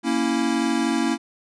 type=chord; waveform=square; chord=A# diminished; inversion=none; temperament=equal; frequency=233.1 / 277.2 / 329.6 Hz; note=A#3 / C#4 / E4; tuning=0 / 0 / 0 cents; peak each=-25 dBFS; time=0.03-1.18 s; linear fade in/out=50 ms; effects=resampled to 22050 Hz